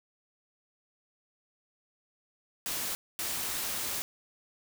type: noise bursts at uneven times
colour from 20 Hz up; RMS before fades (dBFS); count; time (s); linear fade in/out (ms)
white; -34; 2; 2.66-2.95 / 3.19-4.02; 0
effects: none